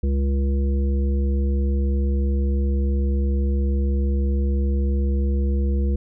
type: harmonic tone with a mistuned harmonic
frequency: 68.5 Hz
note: C#2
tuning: 20 cents flat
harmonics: 1 / 3 / 5 / 7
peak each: -18 / -28 / -33 / -35 dBFS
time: 0.03-5.96 s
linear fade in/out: 5 ms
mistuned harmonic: 5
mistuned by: +17 cents
effects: none